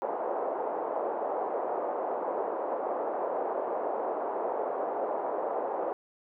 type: band-pass noise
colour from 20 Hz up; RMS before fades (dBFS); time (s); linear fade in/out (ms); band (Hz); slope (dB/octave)
pink; -32; 0.02-5.93; 0; 440 to 880; 24
effects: none